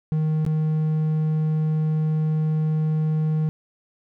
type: tone with dropouts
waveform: triangle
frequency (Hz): 155.8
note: D#3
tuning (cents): +3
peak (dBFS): -17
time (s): 0.12-3.49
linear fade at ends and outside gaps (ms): 0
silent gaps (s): 0.451-0.464
effects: none